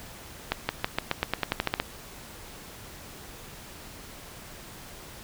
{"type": "accelerating click train", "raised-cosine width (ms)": 0.3, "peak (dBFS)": -8, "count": 13, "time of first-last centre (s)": [0.52, 1.8], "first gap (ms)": 170, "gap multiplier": 0.91, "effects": ["pink hiss -45 dBFS RMS until 5.23 s"]}